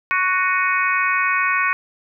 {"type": "harmonic tone with a mistuned harmonic", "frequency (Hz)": 370.3, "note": "F#4", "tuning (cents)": 1, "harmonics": [3, 4, 5, 6, 7], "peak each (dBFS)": [-21, -22, -23, -24, -24], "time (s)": [0.11, 1.73], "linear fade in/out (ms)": 0, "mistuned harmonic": 7, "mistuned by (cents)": -58, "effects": []}